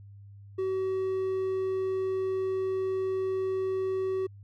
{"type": "tone", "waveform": "triangle", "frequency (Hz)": 379, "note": "F#4", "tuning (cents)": 42, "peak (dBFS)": -25, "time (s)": [0.58, 4.27], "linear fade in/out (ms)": 10, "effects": ["added 100 Hz sine -46 dBFS peak until 4.43 s"]}